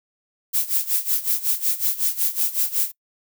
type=noise with tremolo; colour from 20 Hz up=violet; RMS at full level=-19 dBFS; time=0.53-2.92 s; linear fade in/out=20 ms; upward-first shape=sine; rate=5.4 Hz; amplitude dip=85%; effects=noise-tail reverb RT60 0.1 s tail -23 dB re dry